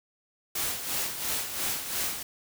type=noise with tremolo; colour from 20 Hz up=white; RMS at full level=-29 dBFS; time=0.55-2.23 s; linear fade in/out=5 ms; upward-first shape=sine; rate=2.9 Hz; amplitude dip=60%; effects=none